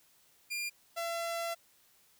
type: tone pair in turn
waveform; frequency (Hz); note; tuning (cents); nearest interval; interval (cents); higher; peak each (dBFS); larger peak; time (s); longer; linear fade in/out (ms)
sawtooth; 2400 / 675.4; D7 / E5; +37 / +42; octave + minor seventh; 2195; first; -31 / -30; second; 0.5-0.7 / 0.96-1.55; second; 20
effects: white hiss -66 dBFS RMS until 2.19 s